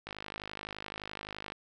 click train, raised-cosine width 0.3 ms, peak -23 dBFS, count 76, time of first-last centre 0.07-1.521 s, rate 51.7 Hz, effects none

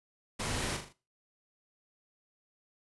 pink noise with echo, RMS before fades -35 dBFS, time 0.39-0.77 s, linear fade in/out 10 ms, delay 40 ms, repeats 4, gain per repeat -6 dB, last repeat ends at 0.93 s, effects noise-tail reverb RT60 0.3 s tail -17 dB re dry + resampled to 24000 Hz

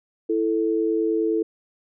sine tone pair together, 330.3 / 440 Hz, E4 / A4, +4 / 0 cents, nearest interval perfect fourth, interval 496 cents, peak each -22 dBFS, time 0.29-1.43 s, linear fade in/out 10 ms, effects none

